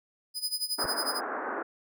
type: tone with tremolo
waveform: sawtooth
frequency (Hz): 4990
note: D#8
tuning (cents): +4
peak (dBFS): -24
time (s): 0.34-1.21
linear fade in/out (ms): 50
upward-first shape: sine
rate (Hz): 11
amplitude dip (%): 85
type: band-pass noise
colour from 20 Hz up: white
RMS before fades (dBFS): -34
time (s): 0.78-1.63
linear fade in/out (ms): 10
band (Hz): 250 to 1600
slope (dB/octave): 48
type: clicks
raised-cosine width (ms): 2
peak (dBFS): -27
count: 2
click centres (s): 0.844 / 0.856
effects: none